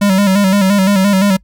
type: tone with vibrato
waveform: square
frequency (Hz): 196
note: G3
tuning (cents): 0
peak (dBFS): -9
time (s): 0.01-1.37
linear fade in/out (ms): 10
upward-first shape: square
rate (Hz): 5.8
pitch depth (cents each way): 60
effects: noise-tail reverb RT60 0.1 s tail -26 dB re dry + added 50 Hz sine -44 dBFS peak until 1.43 s